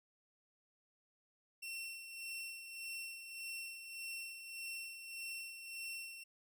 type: tone with tremolo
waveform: sawtooth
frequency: 2711 Hz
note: E7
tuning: 48 cents sharp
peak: -39 dBFS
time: 1.62-6.24 s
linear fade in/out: 10 ms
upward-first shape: sine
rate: 1.7 Hz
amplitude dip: 55%
effects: none